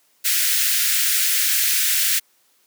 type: high-pass noise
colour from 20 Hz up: white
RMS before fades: -19 dBFS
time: 0.24-2.2 s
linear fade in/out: 20 ms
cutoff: 1500 Hz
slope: 48 dB/octave
effects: white hiss -61 dBFS RMS until 2.66 s + high-pass 200 Hz 12 dB/octave